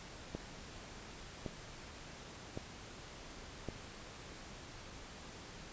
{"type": "click train", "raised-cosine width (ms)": 2, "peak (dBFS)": -26, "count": 4, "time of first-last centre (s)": [0.35, 3.687], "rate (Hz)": 0.899, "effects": ["pink hiss -51 dBFS RMS until 5.72 s", "resampled to 16000 Hz"]}